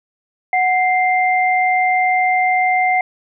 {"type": "tone pair together", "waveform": "sine", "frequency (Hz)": [740, 2093], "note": ["F#5", "C7"], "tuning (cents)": [0, 0], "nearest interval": "octave + tritone", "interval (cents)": 1800, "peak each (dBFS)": [-14, -17], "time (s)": [0.53, 3.01], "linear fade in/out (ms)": 2, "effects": []}